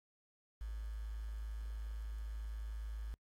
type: tone with quantisation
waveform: sine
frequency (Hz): 53.7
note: A1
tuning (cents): -41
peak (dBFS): -40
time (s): 0.61-3.14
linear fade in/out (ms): 0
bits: 10
effects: noise-tail reverb RT60 0.1 s tail -26 dB re dry + AAC 64 kbps